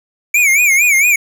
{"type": "tone with vibrato", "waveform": "square", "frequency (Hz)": 2290, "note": "D7", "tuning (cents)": -44, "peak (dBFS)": -9, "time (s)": [0.34, 1.16], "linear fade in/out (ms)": 5, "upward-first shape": "sine", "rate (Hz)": 4.4, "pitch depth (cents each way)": 140, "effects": []}